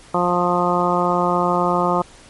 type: harmonic tone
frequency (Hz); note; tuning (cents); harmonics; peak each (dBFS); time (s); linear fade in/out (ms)
176.8; F3; +22; 1 / 2 / 3 / 4 / 5 / 6 / 7; -23 / -23 / -23 / -23 / -23 / -23 / -23; 0.14-2.02; 5
effects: pink hiss -45 dBFS RMS until 2.29 s + MP3 48 kbps